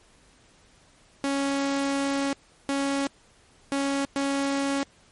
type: tone bursts at uneven times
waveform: sawtooth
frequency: 277.2 Hz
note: C#4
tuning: in tune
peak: -20 dBFS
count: 4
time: 1.24-2.33 / 2.69-3.07 / 3.72-4.05 / 4.16-4.83 s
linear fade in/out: 0 ms
effects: pink hiss -58 dBFS RMS until 5.11 s + MP3 48 kbps